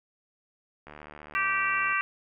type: click train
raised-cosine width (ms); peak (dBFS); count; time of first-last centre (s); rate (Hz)
0.5; -29; 80; 0.87-1.925; 74.9
type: harmonic tone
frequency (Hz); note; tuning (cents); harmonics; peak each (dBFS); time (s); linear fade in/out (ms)
388.9; G4; -14; 3 / 4 / 5 / 6 / 7; -29 / -30 / -31 / -32 / -32; 1.35-2.01; 0
effects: none